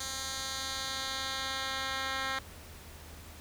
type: tone with band-pass filter sweep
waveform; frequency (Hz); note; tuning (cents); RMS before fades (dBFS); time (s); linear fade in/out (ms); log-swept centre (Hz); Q
10% pulse; 266.5; C4; +32; -36; 0-2.39; 5; 6100 to 2400; 1.2
effects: added 78 Hz sine -51 dBFS peak until 3.4 s + pink hiss -51 dBFS RMS until 3.4 s